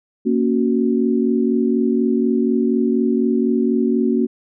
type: chord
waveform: sine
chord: F# major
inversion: first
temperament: equal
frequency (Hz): 233.1 / 277.2 / 370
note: A#3 / C#4 / F#4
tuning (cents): 0 / 0 / 0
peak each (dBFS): -17 / -20 / -20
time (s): 0.25-4.27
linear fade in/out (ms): 20
effects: none

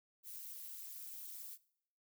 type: noise with amplitude modulation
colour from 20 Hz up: violet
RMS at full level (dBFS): -45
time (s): 0.23-1.58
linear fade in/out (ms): 50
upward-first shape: sine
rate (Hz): 218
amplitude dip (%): 95
effects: noise-tail reverb RT60 0.7 s tail -21 dB re dry

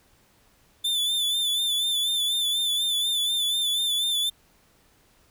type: tone with vibrato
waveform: 45% pulse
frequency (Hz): 3520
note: A7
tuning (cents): 0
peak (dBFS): -22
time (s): 0.84-4.3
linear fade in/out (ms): 10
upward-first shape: sine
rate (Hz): 4.1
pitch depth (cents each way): 48
effects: pink hiss -61 dBFS RMS until 5.3 s

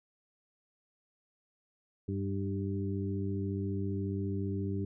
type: harmonic tone with a mistuned harmonic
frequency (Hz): 98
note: G2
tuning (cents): 0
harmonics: 1 / 2 / 3 / 4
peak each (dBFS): -34 / -37 / -39 / -40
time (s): 2.08-4.85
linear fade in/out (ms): 5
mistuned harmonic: 3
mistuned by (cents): +20
effects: none

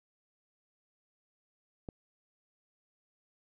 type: click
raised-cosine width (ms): 2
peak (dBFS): -27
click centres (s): 1.888
effects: none

